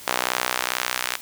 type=tone with high-pass filter sweep; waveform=sawtooth; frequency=62.3 Hz; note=B1; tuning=16 cents sharp; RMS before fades=-26 dBFS; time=0.07-1.17 s; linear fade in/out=5 ms; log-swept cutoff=790 to 1600 Hz; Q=0.79; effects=white hiss -41 dBFS RMS until 1.21 s